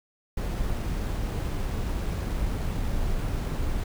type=noise with sample-and-hold; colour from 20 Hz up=brown; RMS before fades=-28 dBFS; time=0.37-3.84 s; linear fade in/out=5 ms; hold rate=11025 Hz; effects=none